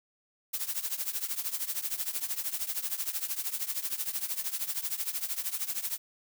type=noise with tremolo; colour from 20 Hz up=blue; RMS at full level=-30 dBFS; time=0.53-5.98 s; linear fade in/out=10 ms; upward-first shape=triangle; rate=13 Hz; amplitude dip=90%; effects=none